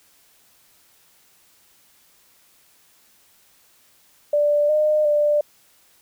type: tone with pitch steps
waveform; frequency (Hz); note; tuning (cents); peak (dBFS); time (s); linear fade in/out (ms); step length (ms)
sine; 588 / 609 / 592; D5 / D#5 / D5; +2 / -37 / +14; -15; 4.33-5.41; 5; 360
effects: white hiss -57 dBFS RMS until 6.01 s